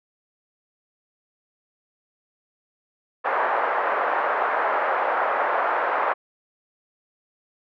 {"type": "band-pass noise", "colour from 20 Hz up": "pink", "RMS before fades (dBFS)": -23, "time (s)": [3.24, 6.14], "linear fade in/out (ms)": 20, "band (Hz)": [560, 1600], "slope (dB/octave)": 24, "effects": []}